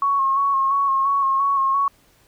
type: tone with vibrato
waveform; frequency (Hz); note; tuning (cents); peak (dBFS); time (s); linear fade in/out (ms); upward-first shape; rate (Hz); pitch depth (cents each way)
sine; 1097; C#6; -18; -16; 0.02-1.88; 2; square; 2.9; 28
effects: pink hiss -57 dBFS RMS until 2.27 s